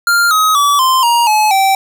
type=tone with pitch steps; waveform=square; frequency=1396.9 / 1266.2 / 1147.8 / 1040.5 / 943.2 / 854.9 / 775 Hz; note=F6 / D#6 / D6 / C6 / A#5 / G#5 / G5; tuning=0 / +30 / -40 / -10 / +20 / +50 / -20 cents; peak=-9 dBFS; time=0.07-1.75 s; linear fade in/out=2 ms; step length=240 ms; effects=none